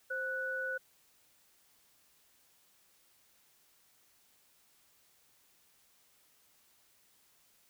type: tone pair together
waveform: sine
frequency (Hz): 523.3 / 1480.1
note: C5 / F#6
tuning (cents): 0 / 0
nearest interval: octave + tritone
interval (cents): 1800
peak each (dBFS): -40 / -35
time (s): 0.1-0.78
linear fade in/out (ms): 10
effects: white hiss -68 dBFS RMS until 7.69 s